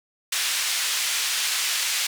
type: band-pass noise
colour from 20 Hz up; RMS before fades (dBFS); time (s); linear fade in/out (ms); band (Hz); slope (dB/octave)
pink; -25; 0.32-2.07; 5; 2300 to 9900; 12
effects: none